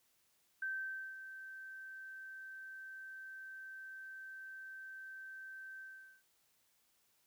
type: tone with ADSR envelope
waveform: sine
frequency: 1552 Hz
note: G6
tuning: 18 cents flat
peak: -36 dBFS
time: 0.62-6.23 s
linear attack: 5 ms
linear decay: 530 ms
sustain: -11 dB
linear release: 430 ms
effects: white hiss -75 dBFS RMS until 7.26 s